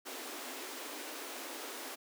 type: high-pass noise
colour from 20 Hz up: pink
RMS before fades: -44 dBFS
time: 0.05-1.96 s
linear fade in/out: 20 ms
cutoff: 250 Hz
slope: 96 dB/octave
effects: none